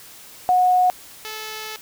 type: tone pair in turn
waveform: sine / 5% pulse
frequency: 730 / 434.1 Hz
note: F#5 / A4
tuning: -24 / -23 cents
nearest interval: major sixth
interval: 899 cents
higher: first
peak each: -13 / -19 dBFS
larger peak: first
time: 0.49-0.9 / 1.25-1.76 s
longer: second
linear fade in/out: 0 ms
effects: white hiss -43 dBFS RMS until 1.81 s